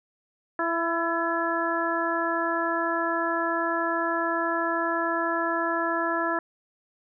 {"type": "harmonic tone with a mistuned harmonic", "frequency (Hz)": 333.8, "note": "E4", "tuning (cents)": 22, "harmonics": [1, 2, 3, 4, 5], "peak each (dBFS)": [-30, -30, -30, -30, -30], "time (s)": [0.59, 6.39], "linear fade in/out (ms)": 2, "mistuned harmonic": 5, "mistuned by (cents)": 33, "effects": []}